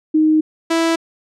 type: tone pair in turn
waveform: sine / sawtooth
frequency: 311.1 / 329.6 Hz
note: D#4 / E4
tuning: 0 / 0 cents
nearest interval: minor second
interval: 100 cents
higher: second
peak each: -10 dBFS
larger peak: neither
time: 0.14-0.41 / 0.7-0.96 s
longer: first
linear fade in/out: 10 ms
effects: low-pass 8000 Hz 12 dB/octave